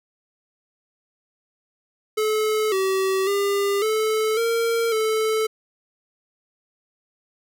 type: tone with pitch steps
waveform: square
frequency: 431.4 / 382.4 / 400.9 / 435.6 / 460.8 / 437.6 Hz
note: A4 / G4 / G4 / A4 / A#4 / A4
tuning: -34 / -43 / +39 / -17 / -20 / -9 cents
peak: -20 dBFS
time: 2.17-5.47 s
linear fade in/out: 10 ms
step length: 550 ms
effects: none